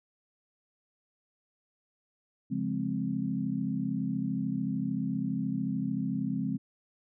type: chord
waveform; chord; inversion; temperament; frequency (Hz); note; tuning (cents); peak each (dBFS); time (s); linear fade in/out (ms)
sine; Db major seventh; none; equal; 138.59 / 174.61 / 207.7 / 261.6; Db3 / F3 / Ab3 / C4; 0 / 0 / 0 / 0; -37 / -35 / -33 / -33; 2.5-6.58; 20
effects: none